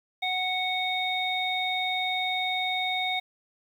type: harmonic tone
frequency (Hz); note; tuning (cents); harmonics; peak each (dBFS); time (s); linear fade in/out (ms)
740; F#5; 0; 1 / 3 / 5; -30 / -30 / -30; 0.22-3.2; 10
effects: 9-bit